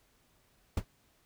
brown noise with exponential decay, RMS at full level -23 dBFS, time 0.77-0.85 s, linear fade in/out 5 ms, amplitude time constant 17 ms, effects pink hiss -69 dBFS RMS until 1.25 s

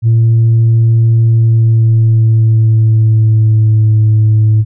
sine tone with pitch glide, 114.2 to 108.54 Hz, A#2 to A2, -35 to -23 cents, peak -3 dBFS, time 0.02-4.65 s, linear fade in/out 50 ms, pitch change -88 cents, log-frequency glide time 1.23-3.97 s, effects tanh soft clip ceiling -3 dBFS

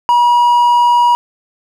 triangle tone, 962 Hz, B5, 46 cents flat, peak -5 dBFS, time 0.09-1.15 s, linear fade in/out 0 ms, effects none

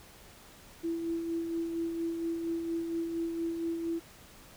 sine tone with tremolo, 332.9 Hz, E4, 17 cents sharp, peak -29 dBFS, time 0.83-4 s, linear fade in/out 20 ms, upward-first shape sine, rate 4.3 Hz, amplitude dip 40%, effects pink hiss -54 dBFS RMS until 4.56 s

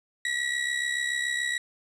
35% pulse tone with amplitude modulation, 1927 Hz, B6, 43 cents flat, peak -22 dBFS, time 0.25-1.58 s, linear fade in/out 2 ms, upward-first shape sine, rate 67 Hz, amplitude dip 60%, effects resampled to 22050 Hz + 9-bit

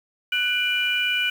sine tone cluster, 1489 / 2391 / 2953 Hz, F#6 / D7 / F#7, +11 / +30 / -4 cents, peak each -26 / -24 / -24 dBFS, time 0.32-1.3 s, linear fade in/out 5 ms, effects 7-bit

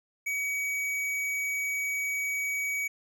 sine tone with tanh clipping, 2265 Hz, C#7, 37 cents sharp, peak -30 dBFS, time 0.26-2.88 s, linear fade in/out 10 ms, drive 14 dB, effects none

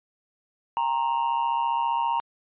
triangle tone with amplitude modulation, 932.3 Hz, A#5, in tune, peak -17 dBFS, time 0.77-2.2 s, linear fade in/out 0 ms, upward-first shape sine, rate 135 Hz, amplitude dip 75%, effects resampled to 8000 Hz

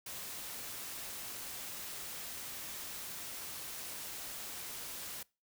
white noise, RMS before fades -44 dBFS, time 0.06-5.23 s, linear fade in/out 5 ms, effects noise-tail reverb RT60 0.3 s tail -24 dB re dry

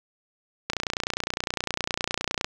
click train, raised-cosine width 0.2 ms, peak -8 dBFS, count 53, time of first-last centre 0.7-2.445 s, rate 29.8 Hz, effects none

